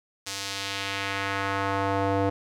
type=tone with band-pass filter sweep; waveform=square; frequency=98.3 Hz; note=G2; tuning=5 cents sharp; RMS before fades=-28 dBFS; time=0.26-2.3 s; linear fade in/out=10 ms; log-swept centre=6000 to 540 Hz; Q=1.1; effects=none